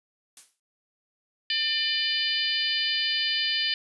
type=noise with exponential decay; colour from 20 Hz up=blue; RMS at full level=-40 dBFS; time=0.37-0.6 s; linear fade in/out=2 ms; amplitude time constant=48 ms
type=harmonic tone; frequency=598 Hz; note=D5; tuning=31 cents sharp; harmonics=3 / 4 / 5 / 6 / 7 / 8; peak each=-32 / -33 / -28 / -33 / -32 / -30 dBFS; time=1.5-3.74 s; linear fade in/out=2 ms
effects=resampled to 24000 Hz